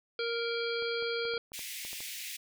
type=harmonic tone; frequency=466.2 Hz; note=A#4; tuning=in tune; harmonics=1 / 3 / 5 / 7 / 9 / 10; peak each=-33 / -38 / -40 / -41 / -43 / -43 dBFS; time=0.19-1.38 s; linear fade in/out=2 ms
type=clicks; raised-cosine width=1 ms; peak=-36 dBFS; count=10; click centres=0.824 / 1.025 / 1.253 / 1.338 / 1.371 / 1.519 / 1.592 / 1.85 / 1.931 / 2.005 s
type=high-pass noise; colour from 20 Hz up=pink; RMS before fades=-41 dBFS; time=1.53-2.37 s; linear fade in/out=10 ms; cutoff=2000 Hz; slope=48 dB/octave
effects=none

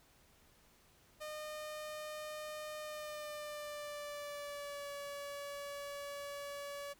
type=tone with pitch glide; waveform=sawtooth; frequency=610 to 569.2 Hz; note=D#5 to C#5; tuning=-34 to +46 cents; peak=-39 dBFS; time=1.2-6.94 s; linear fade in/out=20 ms; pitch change=-120 cents; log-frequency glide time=2.79-4.92 s; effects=pink hiss -67 dBFS RMS until 6.99 s

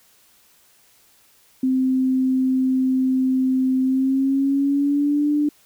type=tone with pitch glide; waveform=sine; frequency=260 to 295.2 Hz; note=C4 to D4; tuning=-11 to +9 cents; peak=-16 dBFS; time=1.63-5.49 s; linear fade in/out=5 ms; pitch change=+220 cents; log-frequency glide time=3.82-5.3 s; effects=white hiss -56 dBFS RMS until 5.65 s

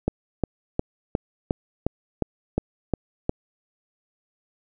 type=click train; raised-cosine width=2 ms; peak=-8 dBFS; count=10; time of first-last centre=0.08-3.294 s; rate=2.8 Hz; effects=none

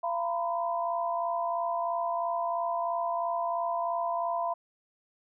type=tone cluster; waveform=sine; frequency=685 / 947 / 1010 Hz; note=F5 / A#5 / B5; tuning=-34 / +27 / +39 cents; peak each=-30 / -36 / -32 dBFS; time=0.03-4.54 s; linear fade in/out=10 ms; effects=none

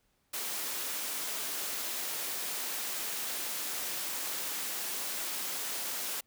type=high-pass noise; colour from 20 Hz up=white; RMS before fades=-36 dBFS; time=0.33-6.21 s; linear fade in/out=10 ms; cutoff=240 Hz; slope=12 dB/octave; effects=pink hiss -74 dBFS RMS until 6.26 s

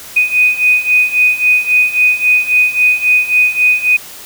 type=beating tone pair; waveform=sine; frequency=2489 / 2492.7 Hz; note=D#7 / D#7; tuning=0 / +3 cents; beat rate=3.7 Hz; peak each=-13 / -10 dBFS; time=0.16-3.97 s; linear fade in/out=10 ms; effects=white hiss -32 dBFS RMS until 4.25 s

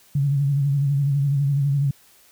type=tone with vibrato; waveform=sine; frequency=140.6 Hz; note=C#3; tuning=25 cents sharp; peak=-17 dBFS; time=0.15-1.91 s; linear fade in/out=5 ms; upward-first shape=sine; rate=12 Hz; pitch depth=56 cents each way; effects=white hiss -54 dBFS RMS until 2.31 s

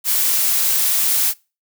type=noise; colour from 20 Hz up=blue; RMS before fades=-17 dBFS; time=0.04-1.34 s; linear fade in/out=50 ms; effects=noise-tail reverb RT60 0.3 s tail -24 dB re dry

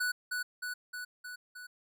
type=tone with echo; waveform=square; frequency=1480 Hz; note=F#6; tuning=in tune; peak=-30 dBFS; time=0-0.12 s; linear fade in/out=10 ms; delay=310 ms; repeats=5; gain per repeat=-3 dB; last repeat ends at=1.67 s; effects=none

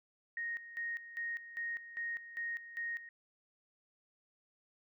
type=tone with tremolo; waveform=sine; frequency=1864.7 Hz; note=A#6; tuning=in tune; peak=-36 dBFS; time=0.37-3.09 s; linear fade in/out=2 ms; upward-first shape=square; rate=2.5 Hz; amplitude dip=75%; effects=none

